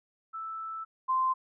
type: tone pair in turn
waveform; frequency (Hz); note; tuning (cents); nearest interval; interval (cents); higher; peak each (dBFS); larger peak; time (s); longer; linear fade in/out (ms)
sine; 1318.5 / 1040.4; E6 / C6; 0 / -10; major third; 410; first; -35 / -24; second; 0.33-0.85 / 1.08-1.34; first; 20
effects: none